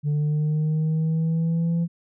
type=linear sweep; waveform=sine; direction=up; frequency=146.83 to 170 Hz; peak=-17 dBFS; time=0.03-1.88 s; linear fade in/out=50 ms; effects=tanh soft clip ceiling -19 dBFS